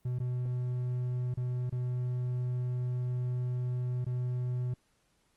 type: tone with dropouts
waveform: triangle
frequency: 124.4 Hz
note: B2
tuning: 13 cents sharp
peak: -28 dBFS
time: 0.05-4.74 s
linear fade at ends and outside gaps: 5 ms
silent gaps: 0.188-0.2 / 1.341-1.372 / 1.697-1.723 / 4.046-4.064 s
effects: pink hiss -72 dBFS RMS until 5.36 s + Opus 32 kbps